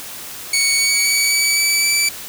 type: tone with pitch steps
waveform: 15% pulse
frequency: 2232 / 2249 / 2266 / 2283 / 2300 / 2317 Hz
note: C#7 / C#7 / C#7 / D7 / D7 / D7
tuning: +11 / +24 / +37 / -50 / -37 / -24 cents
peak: -7 dBFS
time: 0.53-2.09 s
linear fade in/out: 5 ms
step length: 260 ms
effects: white hiss -32 dBFS RMS until 2.28 s